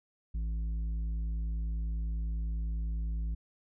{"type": "tone with tanh clipping", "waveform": "sine", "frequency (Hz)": 55, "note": "A1", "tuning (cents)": 0, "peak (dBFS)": -32, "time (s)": [0.34, 3.35], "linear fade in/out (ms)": 10, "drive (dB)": 7, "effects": []}